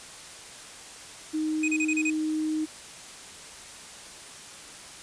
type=tone; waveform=sine; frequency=311.1 Hz; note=D#4; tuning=in tune; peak=-25 dBFS; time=1.33-2.66 s; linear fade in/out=20 ms
type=tone bursts; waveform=square; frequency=2500 Hz; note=D#7; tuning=8 cents sharp; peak=-26 dBFS; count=6; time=1.63-2.102 s; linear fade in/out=5 ms; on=52 ms; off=32 ms
effects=white hiss -44 dBFS RMS until 5.02 s + resampled to 22050 Hz